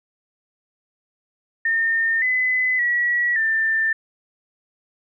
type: tone with pitch steps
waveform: sine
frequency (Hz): 1819 / 2016 / 1928 / 1785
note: A#6 / B6 / B6 / A6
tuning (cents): -43 / +35 / -42 / +24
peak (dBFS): -17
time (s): 1.65-3.93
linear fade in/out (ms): 5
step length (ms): 570
effects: none